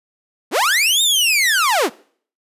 sawtooth linear two-way sweep, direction up then down, 185 to 3729 to 185 Hz, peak -10 dBFS, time 0.51-1.9 s, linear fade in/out 50 ms, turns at 1.02 s, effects noise-tail reverb RT60 0.5 s tail -21 dB re dry + resampled to 32000 Hz

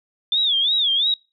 sine tone with vibrato, 3500 Hz, A7, 10 cents flat, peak -16 dBFS, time 0.32-1.14 s, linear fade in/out 2 ms, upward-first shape sine, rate 2.9 Hz, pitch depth 170 cents each way, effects noise-tail reverb RT60 0.3 s tail -26 dB re dry

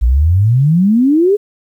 sine exponential sweep, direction up, 55 to 427.6 Hz, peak -7 dBFS, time 0.01-1.37 s, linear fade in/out 20 ms, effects 8-bit

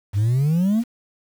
sine exponential sweep, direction up, 96.1 to 242.8 Hz, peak -13 dBFS, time 0.13-0.84 s, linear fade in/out 50 ms, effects tanh soft clip ceiling -15 dBFS + 7-bit

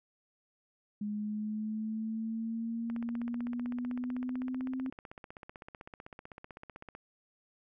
sine exponential sweep, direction up, 207.5 to 261.6 Hz, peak -33 dBFS, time 1.01-4.9 s, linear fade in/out 5 ms
click train, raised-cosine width 0.5 ms, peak -31 dBFS, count 65, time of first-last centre 2.9-6.951 s, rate 15.8 Hz
effects none

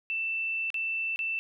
sine tone with dropouts, 2665 Hz, E7, 18 cents sharp, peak -28 dBFS, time 0.1-1.39 s, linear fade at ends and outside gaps 0 ms, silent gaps 0.703-0.743 / 1.16-1.191 s, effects none

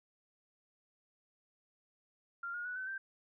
sine tone with pitch steps, 1390 / 1432.4 / 1476.1 / 1521.1 / 1567.4 Hz, F6 / F6 / F#6 / F#6 / G6, -9 / +43 / -5 / +47 / -1 cents, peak -38 dBFS, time 2.43-2.98 s, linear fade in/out 5 ms, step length 110 ms, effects none

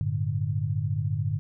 sine chord, G suspended second, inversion none, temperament equal with one note detuned, 98 / 112.25 / 146.83 Hz, G2 / A2 / D3, 0 / +35 / 0 cents, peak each -29 dBFS, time 0.01-1.39 s, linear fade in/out 0 ms, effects none

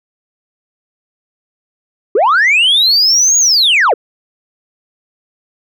sine linear two-way sweep, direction up then down, 352.7 to 6790 to 368.4 Hz, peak -5 dBFS, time 2.15-3.94 s, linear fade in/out 5 ms, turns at 3.38 s, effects tanh soft clip ceiling -5 dBFS

